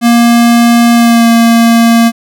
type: tone with pitch glide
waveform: square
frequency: 235.5 to 231.3 Hz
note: A#3 to A#3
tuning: +18 to -13 cents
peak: -4 dBFS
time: 0.01-2.12 s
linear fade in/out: 50 ms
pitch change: -31 cents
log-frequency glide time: 0.94-1.28 s
effects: none